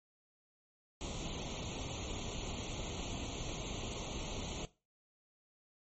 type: noise with comb filter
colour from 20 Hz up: pink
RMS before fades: -41 dBFS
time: 1.01-4.65 s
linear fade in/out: 0 ms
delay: 0.3 ms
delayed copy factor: +0.9
effects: noise-tail reverb RT60 0.3 s tail -19 dB re dry + MP3 32 kbps